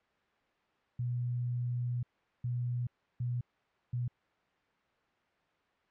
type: tone bursts at uneven times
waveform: sine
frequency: 122.1 Hz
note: B2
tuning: 19 cents flat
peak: -31 dBFS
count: 4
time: 0.99-2.03 / 2.44-2.87 / 3.2-3.41 / 3.93-4.08 s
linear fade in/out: 5 ms
effects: white hiss -71 dBFS RMS until 5.9 s + low-pass 2000 Hz 12 dB/octave